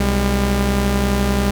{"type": "tone pair together", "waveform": "sawtooth", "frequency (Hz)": [63.1, 200.8], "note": ["B1", "G3"], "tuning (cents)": [38, 42], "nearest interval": "octave + minor sixth", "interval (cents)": 2004, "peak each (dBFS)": -14, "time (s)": [0, 1.51], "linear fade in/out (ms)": 5, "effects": []}